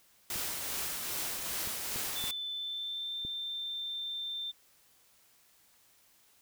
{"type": "noise with tremolo", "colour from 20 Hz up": "white", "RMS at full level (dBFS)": -35, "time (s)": [0.3, 2.31], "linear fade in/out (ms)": 2, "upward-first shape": "triangle", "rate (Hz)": 2.5, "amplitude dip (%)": 35}
{"type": "clicks", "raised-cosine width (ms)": 3, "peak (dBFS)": -32, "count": 5, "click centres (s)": [0.359, 1.674, 1.96, 2.24, 3.25]}
{"type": "tone with pitch glide", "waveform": "sine", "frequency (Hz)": [3520, 3575], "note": ["A7", "A7"], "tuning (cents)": [0, 27], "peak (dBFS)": -35, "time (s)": [2.15, 4.52], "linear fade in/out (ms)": 20, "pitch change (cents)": 27, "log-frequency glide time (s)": [2.52, 3.18]}
{"effects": ["white hiss -65 dBFS RMS until 6.41 s"]}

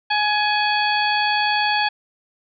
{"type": "harmonic tone with a mistuned harmonic", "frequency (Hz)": 839, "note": "G#5", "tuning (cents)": 17, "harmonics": [1, 2, 3, 4, 5], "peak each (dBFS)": [-20, -23, -25, -26, -27], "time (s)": [0.1, 1.89], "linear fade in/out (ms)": 10, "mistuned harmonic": 5, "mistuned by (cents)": 110, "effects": []}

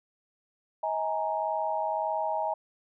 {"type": "chord", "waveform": "sine", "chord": "D# suspended fourth", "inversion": "none", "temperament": "equal with one note detuned", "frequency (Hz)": [636.1, 830.6, 932.3], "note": ["D#5", "G#5", "A#5"], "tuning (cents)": [38, 0, 0], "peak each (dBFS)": [-31, -31, -32], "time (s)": [0.83, 2.54], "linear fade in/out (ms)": 5, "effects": []}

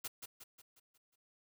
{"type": "noise with echo", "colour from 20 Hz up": "white", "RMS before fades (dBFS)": -41, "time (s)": [0.04, 0.08], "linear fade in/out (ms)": 10, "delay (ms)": 180, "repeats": 6, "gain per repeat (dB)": -6, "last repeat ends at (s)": 1.16, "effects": []}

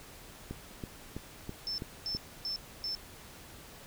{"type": "click train", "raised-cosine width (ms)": 3, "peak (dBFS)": -25, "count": 6, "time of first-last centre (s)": [0.51, 2.149], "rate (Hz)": 3.05}
{"type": "tone bursts", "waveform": "sine", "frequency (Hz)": 5300, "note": "E8", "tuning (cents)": 9, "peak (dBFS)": -33, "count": 4, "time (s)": [1.67, 2.95], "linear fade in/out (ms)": 0, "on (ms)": 110, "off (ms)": 280}
{"effects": ["pink hiss -51 dBFS RMS until 3.86 s"]}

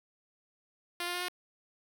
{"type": "tone with pitch steps", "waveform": "5% pulse", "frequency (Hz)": [349.2, 352.6, 356.1, 359.6], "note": ["F4", "F4", "F4", "F#4"], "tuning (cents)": [0, 17, 34, -49], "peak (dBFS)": -22, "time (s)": [1, 1.284], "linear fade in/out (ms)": 2, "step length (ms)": 71, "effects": []}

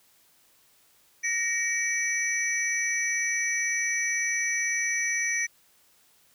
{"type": "tone cluster", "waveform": "sine", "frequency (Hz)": [1872, 2288, 5930], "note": ["A#6", "D7", "F#8"], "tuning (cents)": [7, -46, 3], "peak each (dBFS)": -28, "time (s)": [1.23, 5.47], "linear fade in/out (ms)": 20, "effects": ["tanh soft clip ceiling -19 dBFS", "white hiss -62 dBFS RMS until 6.34 s"]}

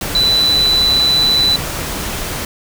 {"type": "tone in noise", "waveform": "sine", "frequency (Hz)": 3983, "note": "B7", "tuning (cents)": 14, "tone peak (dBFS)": -10, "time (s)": [0.15, 1.56], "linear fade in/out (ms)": 2, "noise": "pink", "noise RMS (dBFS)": -22, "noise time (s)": [0.01, 2.45], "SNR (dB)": 9, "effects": []}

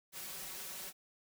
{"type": "noise with comb filter", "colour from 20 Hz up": "white", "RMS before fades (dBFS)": -45, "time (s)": [0.12, 0.93], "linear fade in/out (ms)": 50, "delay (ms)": 5.3, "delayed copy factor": 0.8, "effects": []}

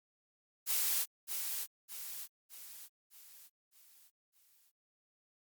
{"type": "noise with echo", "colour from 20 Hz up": "blue", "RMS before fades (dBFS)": -32, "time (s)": [0.66, 1.06], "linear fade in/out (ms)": 50, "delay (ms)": 610, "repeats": 6, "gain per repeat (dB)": -6, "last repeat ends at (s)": 4.72, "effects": ["Opus 48 kbps"]}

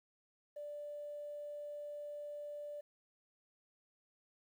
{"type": "tone", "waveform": "triangle", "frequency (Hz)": 587.3, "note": "D5", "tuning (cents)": 0, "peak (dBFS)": -39, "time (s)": [0.56, 2.81], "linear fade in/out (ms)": 10, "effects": ["tanh soft clip ceiling -41 dBFS", "12-bit"]}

